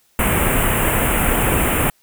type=band-stop noise; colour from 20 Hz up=pink; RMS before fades=-17 dBFS; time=0.19-1.9 s; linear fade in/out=2 ms; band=2900 to 8200 Hz; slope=48 dB/octave; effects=white hiss -59 dBFS RMS until 2.02 s